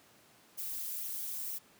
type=noise with flanger; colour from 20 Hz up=violet; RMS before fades=-39 dBFS; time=0.57-1.59 s; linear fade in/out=20 ms; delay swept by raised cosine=0.31 to 3.31 ms; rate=2.1 Hz; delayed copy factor=+0.55; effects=pink hiss -62 dBFS RMS until 1.79 s + high-pass 150 Hz 12 dB/octave